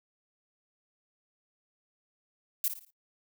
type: noise with echo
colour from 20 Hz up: violet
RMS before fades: -28 dBFS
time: 2.64-2.68 s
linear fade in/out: 0 ms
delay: 56 ms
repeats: 4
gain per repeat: -9 dB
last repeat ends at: 2.904 s
effects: noise-tail reverb RT60 0.1 s tail -19 dB re dry